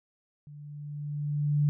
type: tone with level ramp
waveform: sine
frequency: 146.83 Hz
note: D3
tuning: in tune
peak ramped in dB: -44 to -20 dBFS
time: 0.47-1.69 s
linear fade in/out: 0 ms
effects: none